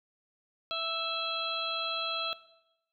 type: harmonic tone with a mistuned harmonic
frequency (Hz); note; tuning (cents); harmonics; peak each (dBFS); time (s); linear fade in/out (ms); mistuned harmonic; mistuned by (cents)
659.3; E5; 0; 1 / 2 / 4 / 5 / 6; -38 / -37 / -40 / -37 / -37; 0.71-2.33; 0; 6; +37
effects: noise-tail reverb RT60 0.9 s tail -17 dB re dry